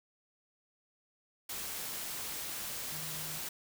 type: tone in noise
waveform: sine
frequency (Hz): 155.56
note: D#3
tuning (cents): 0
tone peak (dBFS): -48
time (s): 2.92-3.39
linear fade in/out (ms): 5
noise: white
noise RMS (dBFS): -40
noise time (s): 1.49-3.49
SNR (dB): -11
effects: none